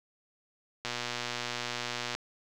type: click train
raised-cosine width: 0.2 ms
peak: -16 dBFS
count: 157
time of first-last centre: 0.85-2.15 s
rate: 120 Hz
effects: none